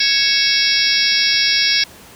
harmonic tone with a mistuned harmonic, 554.4 Hz, C#5, in tune, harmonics 3 / 4 / 5 / 6 / 7 / 8 / 9 / 10, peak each -23 / -20 / -26 / -23 / -22 / -23 / -19 / -18 dBFS, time 0-1.84 s, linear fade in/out 5 ms, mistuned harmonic 5, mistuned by -68 cents, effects pink hiss -41 dBFS RMS until 2.15 s + high-pass 80 Hz 12 dB/octave

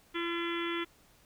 harmonic tone with a mistuned harmonic, 339.6 Hz, F4, 48 cents flat, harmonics 1 / 3 / 4 / 5 / 6 / 7 / 8 / 9 / 10, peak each -34 / -43 / -40 / -44 / -41 / -44 / -48 / -46 / -43 dBFS, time 0.14-0.85 s, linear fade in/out 20 ms, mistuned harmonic 5, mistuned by +24 cents, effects pink hiss -63 dBFS RMS until 1.25 s

